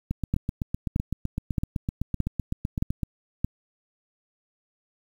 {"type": "two click trains", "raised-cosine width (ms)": 5, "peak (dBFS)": [-11, -14], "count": [6, 24], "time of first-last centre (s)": [[0.34, 3.446], [0.11, 3.032]], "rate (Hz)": [1.61, 7.87], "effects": ["8-bit"]}